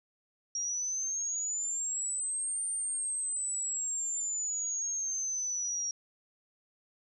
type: exponential two-way sweep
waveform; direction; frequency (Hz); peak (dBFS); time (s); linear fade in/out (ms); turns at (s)
sine; up then down; 5650 to 8920 to 5650; -31; 0.55-5.91; 2; 2.66
effects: none